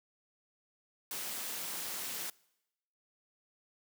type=noise with amplitude modulation; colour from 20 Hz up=white; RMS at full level=-37 dBFS; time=1.11-2.3 s; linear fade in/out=2 ms; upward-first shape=sine; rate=212 Hz; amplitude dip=55%; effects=noise-tail reverb RT60 0.9 s tail -24 dB re dry + high-pass 150 Hz 12 dB/octave